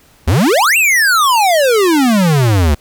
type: exponential two-way sweep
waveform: square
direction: up then down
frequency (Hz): 69.3 to 2786 to 69.3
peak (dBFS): -9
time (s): 0.27-2.75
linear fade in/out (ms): 10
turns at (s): 0.77
effects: pink hiss -48 dBFS RMS until 2.8 s